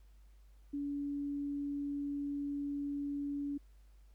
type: tone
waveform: sine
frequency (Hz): 285.2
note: C#4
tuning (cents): +49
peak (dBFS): -35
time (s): 0.73-3.58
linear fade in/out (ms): 10
effects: added 50 Hz sine -57 dBFS peak until 4.14 s + pink hiss -75 dBFS RMS until 4.14 s